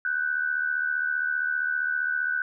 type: tone pair together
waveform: sine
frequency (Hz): 1484.8 / 1560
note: F#6 / G6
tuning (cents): +6 / -9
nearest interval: minor second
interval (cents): 85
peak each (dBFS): -25 / -30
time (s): 0.05-2.42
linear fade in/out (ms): 2
effects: none